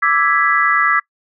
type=chord; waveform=sine; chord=E dominant seventh; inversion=third; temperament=equal with one note detuned; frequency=1169.2 / 1318.5 / 1661.2 / 1975.5 Hz; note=D6 / E6 / G#6 / B6; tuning=-8 / 0 / 0 / 0 cents; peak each=-17 dBFS; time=0.02-1 s; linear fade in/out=10 ms; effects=noise-tail reverb RT60 0.1 s tail -24 dB re dry